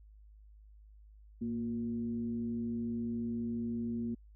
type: tone with frequency modulation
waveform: sine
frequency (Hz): 233.1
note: A#3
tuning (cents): 0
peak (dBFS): -33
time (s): 1.41-4.15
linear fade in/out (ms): 10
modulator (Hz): 127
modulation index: 0.45
effects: added 52 Hz sine -54 dBFS peak until 4.35 s